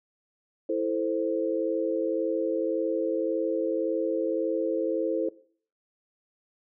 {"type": "chord", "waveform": "sine", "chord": "A minor", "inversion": "second", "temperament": "equal with one note detuned", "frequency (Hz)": [329.6, 441.5, 523.3], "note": ["E4", "A4", "C5"], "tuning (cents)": [0, 6, 0], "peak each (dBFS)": -29, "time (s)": [0.69, 5.29], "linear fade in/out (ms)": 5, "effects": ["noise-tail reverb RT60 0.5 s tail -19 dB re dry"]}